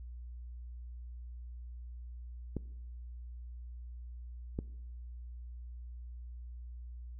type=clicks; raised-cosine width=3 ms; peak=-22 dBFS; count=2; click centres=2.567 / 4.589 s; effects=noise-tail reverb RT60 0.9 s tail -21 dB re dry + added 60 Hz sine -43 dBFS peak until 7.19 s